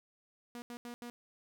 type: tone bursts at uneven times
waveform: sawtooth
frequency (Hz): 240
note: B3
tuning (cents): -49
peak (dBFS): -39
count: 4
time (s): 0.55-0.62 / 0.7-0.77 / 0.85-0.94 / 1.02-1.1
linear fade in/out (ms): 0
effects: none